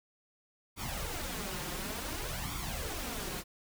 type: noise with flanger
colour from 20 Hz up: pink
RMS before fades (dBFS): -38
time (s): 0.76-3.44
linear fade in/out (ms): 50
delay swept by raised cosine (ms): 0.86 to 5.66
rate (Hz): 0.56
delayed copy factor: +0.65
effects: none